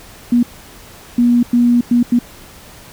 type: tone bursts at uneven times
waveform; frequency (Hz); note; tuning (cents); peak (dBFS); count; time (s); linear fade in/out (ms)
sine; 240.5; B3; -46; -8; 5; 0.32-0.43 / 1.18-1.43 / 1.53-1.81 / 1.91-2.03 / 2.12-2.19; 5
effects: pink hiss -39 dBFS RMS until 2.92 s